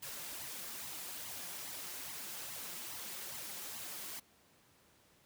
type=noise with flanger; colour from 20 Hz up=white; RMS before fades=-45 dBFS; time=0.02-4.2 s; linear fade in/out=10 ms; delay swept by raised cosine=0.97 to 5.77 ms; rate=2.4 Hz; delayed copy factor=+0.6; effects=pink hiss -67 dBFS RMS until 5.25 s + high-pass 80 Hz 12 dB/octave